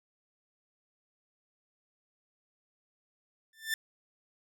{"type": "tone with exponential growth", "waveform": "sawtooth", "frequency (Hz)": 1775, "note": "A6", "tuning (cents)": 15, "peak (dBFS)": -23, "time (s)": [3.53, 3.74], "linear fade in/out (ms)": 2, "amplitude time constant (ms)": 45, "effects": []}